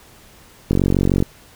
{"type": "click train", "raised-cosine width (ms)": 3, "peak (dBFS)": -3, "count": 25, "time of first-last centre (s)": [0.71, 1.225], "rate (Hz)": 46.6, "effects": ["pink hiss -47 dBFS RMS until 1.55 s"]}